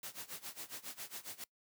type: noise with tremolo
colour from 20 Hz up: white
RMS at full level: -44 dBFS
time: 0.03-1.44 s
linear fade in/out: 2 ms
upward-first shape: sine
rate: 7.3 Hz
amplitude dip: 90%
effects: noise-tail reverb RT60 0.1 s tail -23 dB re dry + high-pass 100 Hz 12 dB/octave